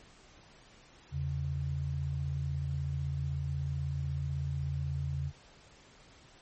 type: tone pair together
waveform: sine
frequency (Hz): 82.41 / 138.59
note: E2 / C#3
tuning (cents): 0 / 0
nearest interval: major sixth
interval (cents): 900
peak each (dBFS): -35 / -33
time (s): 1.11-5.32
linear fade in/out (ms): 50
effects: pink hiss -58 dBFS RMS until 6.41 s + MP3 32 kbps